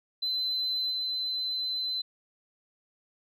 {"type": "tone with level steps", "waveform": "sine", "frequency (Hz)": 4046, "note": "B7", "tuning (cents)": 41, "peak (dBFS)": [-26, -28], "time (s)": [0.22, 2.02], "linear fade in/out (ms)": 10, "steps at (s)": 0.9, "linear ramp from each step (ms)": 20, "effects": ["tanh soft clip ceiling -23 dBFS"]}